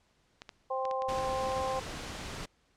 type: clicks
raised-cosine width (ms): 0.2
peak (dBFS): -26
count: 10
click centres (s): 0.419 / 0.492 / 0.853 / 0.912 / 1.021 / 1.092 / 1.187 / 1.458 / 1.519 / 1.579
type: harmonic tone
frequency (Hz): 262.3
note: C4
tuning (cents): +4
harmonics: 2 / 3 / 4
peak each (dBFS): -33 / -35 / -36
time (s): 0.7-1.8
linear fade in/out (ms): 10
type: noise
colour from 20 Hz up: pink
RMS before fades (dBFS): -40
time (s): 1.08-2.46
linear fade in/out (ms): 10
effects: pink hiss -70 dBFS RMS until 2.76 s + low-pass 7000 Hz 12 dB/octave